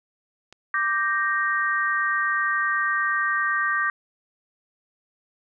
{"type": "click", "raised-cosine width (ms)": 0.2, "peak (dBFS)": -27, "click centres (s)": 0.526}
{"type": "chord", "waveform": "sine", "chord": "G minor", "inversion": "second", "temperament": "equal", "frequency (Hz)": [1174.7, 1568, 1864.7], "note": ["D6", "G6", "Bb6"], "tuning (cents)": [0, 0, 0], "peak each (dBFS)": -25, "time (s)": [0.74, 3.9], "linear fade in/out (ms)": 2}
{"effects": []}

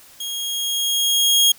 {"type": "tone with level ramp", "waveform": "sawtooth", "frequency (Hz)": 3270, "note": "G#7", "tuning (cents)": -28, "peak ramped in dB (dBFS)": [-23, -8], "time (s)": [0.2, 1.52], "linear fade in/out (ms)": 5, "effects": ["white hiss -47 dBFS RMS until 1.58 s"]}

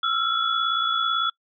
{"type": "tone cluster", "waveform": "sine", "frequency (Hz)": [1316, 1374, 3401], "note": ["E6", "F6", "G#7"], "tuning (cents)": [-3, -29, 40], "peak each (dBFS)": -25, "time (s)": [0.03, 1.3], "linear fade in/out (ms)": 5, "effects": ["noise-tail reverb RT60 0.1 s tail -25 dB re dry"]}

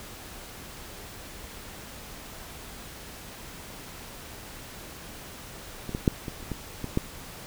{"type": "clicks", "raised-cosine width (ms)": 3, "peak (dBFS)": [-20, -16, -6, -20, -28, -18, -19, -10], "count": 8, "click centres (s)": [5.893, 5.949, 6.078, 6.282, 6.428, 6.517, 6.843, 6.974], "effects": ["pink hiss -43 dBFS RMS until 7.46 s"]}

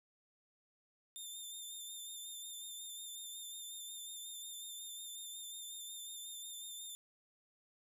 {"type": "tone with vibrato", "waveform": "15% pulse", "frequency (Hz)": 3595, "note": "A7", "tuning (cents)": 36, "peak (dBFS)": -39, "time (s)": [1.16, 6.95], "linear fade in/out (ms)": 0, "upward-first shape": "sine", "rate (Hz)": 5.5, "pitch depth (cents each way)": 29, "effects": []}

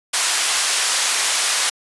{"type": "band-pass noise", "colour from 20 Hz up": "white", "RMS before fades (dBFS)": -19, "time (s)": [0.13, 1.7], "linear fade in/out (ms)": 10, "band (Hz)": [780, 9500], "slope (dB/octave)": 12, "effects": ["resampled to 24000 Hz"]}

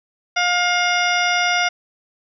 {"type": "harmonic tone", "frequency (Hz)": 710, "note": "F5", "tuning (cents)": 28, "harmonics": [1, 2, 3, 4, 5, 7, 8], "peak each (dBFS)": [-21, -21, -21, -26, -28, -30, -29], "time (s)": [0.36, 1.69], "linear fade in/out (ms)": 10, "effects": []}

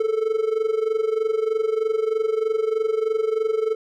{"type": "tone with amplitude modulation", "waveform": "triangle", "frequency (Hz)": 440, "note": "A4", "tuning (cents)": 0, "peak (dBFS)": -14, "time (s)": [0, 3.75], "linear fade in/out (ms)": 5, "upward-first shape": "sine", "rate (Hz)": 23.2, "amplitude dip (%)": 80, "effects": []}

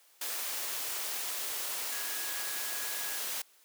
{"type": "tone in noise", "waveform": "sine", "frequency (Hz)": 1665, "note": "G#6", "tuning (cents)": 4, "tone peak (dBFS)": -45, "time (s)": [1.91, 3.19], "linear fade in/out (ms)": 5, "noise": "white", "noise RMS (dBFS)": -36, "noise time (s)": [0.21, 3.42], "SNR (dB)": -12, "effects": ["white hiss -63 dBFS RMS until 3.64 s", "high-pass 400 Hz 12 dB/octave"]}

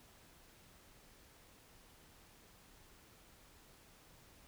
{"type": "silence", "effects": ["pink hiss -63 dBFS RMS until 4.47 s"]}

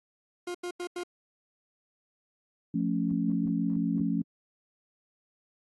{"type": "tone bursts", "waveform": "40% pulse", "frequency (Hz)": 353.9, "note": "F4", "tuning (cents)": 23, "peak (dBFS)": -32, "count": 4, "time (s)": [0.47, 1.035], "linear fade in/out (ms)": 5, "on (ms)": 76, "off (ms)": 87}
{"type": "chord", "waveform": "sine", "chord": "F augmented", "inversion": "none", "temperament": "equal", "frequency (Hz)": [174.61, 220, 277.2], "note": ["F3", "A3", "C#4"], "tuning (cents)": [0, 0, 0], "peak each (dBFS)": -30, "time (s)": [2.74, 4.22], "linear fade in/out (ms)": 5}
{"effects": ["AAC 32 kbps"]}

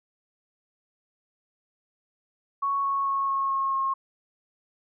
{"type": "tone with pitch steps", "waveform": "sine", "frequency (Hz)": [1110, 1103.6, 1097.3, 1090.9, 1084.6, 1078.4], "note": ["C#6", "C#6", "C#6", "C#6", "C#6", "C#6"], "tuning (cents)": [2, -8, -18, -28, -38, -48], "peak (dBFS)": -23, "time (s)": [2.62, 3.94], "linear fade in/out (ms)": 10, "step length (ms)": 220, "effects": []}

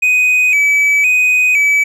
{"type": "tone with vibrato", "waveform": "triangle", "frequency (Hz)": 2393, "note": "D7", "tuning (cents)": 32, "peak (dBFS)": -7, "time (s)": [0.02, 1.84], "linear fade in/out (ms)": 10, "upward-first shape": "square", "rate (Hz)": 0.98, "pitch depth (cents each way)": 75, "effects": []}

